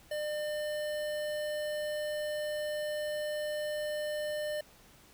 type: tone with notch filter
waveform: square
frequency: 600 Hz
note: D5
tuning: 37 cents sharp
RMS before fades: -35 dBFS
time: 0.11-4.61 s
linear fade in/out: 5 ms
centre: 6500 Hz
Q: 2
effects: pink hiss -59 dBFS RMS until 5.13 s